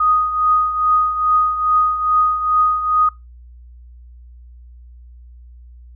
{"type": "tone with tremolo", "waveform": "sine", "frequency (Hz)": 1244.5, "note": "D#6", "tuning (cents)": 0, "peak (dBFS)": -10, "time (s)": [0, 3.09], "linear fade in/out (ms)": 5, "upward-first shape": "triangle", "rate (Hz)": 2.4, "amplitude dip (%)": 70, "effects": ["noise-tail reverb RT60 0.2 s tail -21 dB re dry", "added 60 Hz sine -38 dBFS peak until 5.95 s"]}